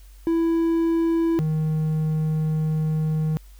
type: tone pair in turn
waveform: triangle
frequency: 331 / 156.21 Hz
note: E4 / D#3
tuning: +7 / +7 cents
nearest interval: octave + minor second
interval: 1300 cents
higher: first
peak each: -16 / -18 dBFS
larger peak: first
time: 0.27-1.39 / 1.39-3.37 s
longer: second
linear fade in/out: 0 ms
effects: added 48 Hz sine -43 dBFS peak until 3.59 s + white hiss -57 dBFS RMS until 3.59 s